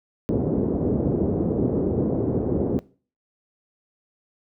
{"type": "low-pass noise", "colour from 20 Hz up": "white", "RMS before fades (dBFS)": -22, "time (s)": [0.29, 2.79], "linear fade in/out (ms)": 0, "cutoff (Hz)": 430, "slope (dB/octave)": 24, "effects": ["noise-tail reverb RT60 0.4 s tail -20 dB re dry", "high-pass 80 Hz 12 dB/octave"]}